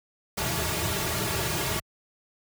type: noise with comb filter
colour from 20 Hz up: pink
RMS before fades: -28 dBFS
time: 0.37-1.8 s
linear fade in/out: 10 ms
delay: 3.9 ms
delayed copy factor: -0.85
effects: high-pass 60 Hz 12 dB/octave